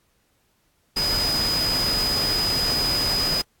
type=tone in noise; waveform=sine; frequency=4978 Hz; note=D#8; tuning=in tune; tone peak=-21 dBFS; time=0.96-3.42 s; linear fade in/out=10 ms; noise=pink; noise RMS=-28 dBFS; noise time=0.96-3.42 s; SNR=+4 dB; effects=pink hiss -66 dBFS RMS until 3.6 s + AAC 64 kbps